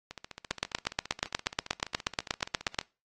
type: two click trains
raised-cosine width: 0.2 ms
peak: -23 / -10 dBFS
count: 41 / 20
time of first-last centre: 0.11-2.813 / 0.51-2.788 s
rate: 14.8 / 8.34 Hz
effects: noise-tail reverb RT60 0.3 s tail -24 dB re dry + AAC 32 kbps